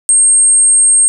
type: tone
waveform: sine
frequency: 8510 Hz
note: C9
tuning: 28 cents sharp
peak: -5 dBFS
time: 0.09-1.08 s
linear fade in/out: 0 ms
effects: none